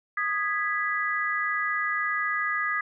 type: chord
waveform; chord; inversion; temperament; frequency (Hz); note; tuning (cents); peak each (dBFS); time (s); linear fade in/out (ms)
sine; G# minor; second; equal with one note detuned; 1237.3 / 1661.2 / 1975.5; D#6 / G#6 / B6; -10 / 0 / 0; -29; 0.17-2.81; 5
effects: none